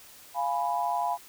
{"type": "chord", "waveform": "sine", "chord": "F diminished", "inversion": "none", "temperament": "equal", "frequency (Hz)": [698.5, 830.6, 987.8], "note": ["F5", "Ab5", "Cb6"], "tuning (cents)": [0, 0, 0], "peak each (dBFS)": -30, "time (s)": [0.34, 1.18], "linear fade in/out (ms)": 50, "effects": ["white hiss -51 dBFS RMS until 1.28 s"]}